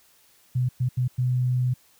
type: tone bursts at uneven times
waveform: sine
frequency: 125.7 Hz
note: B2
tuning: 31 cents sharp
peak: -20 dBFS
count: 4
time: 0.55-0.69 / 0.8-0.89 / 0.97-1.08 / 1.18-1.74 s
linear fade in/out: 10 ms
effects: white hiss -59 dBFS RMS until 1.99 s